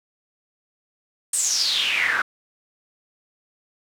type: noise with band-pass filter sweep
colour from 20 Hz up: pink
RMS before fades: -22 dBFS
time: 1.33-2.22 s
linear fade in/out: 5 ms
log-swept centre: 8800 to 1400 Hz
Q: 7.4
effects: none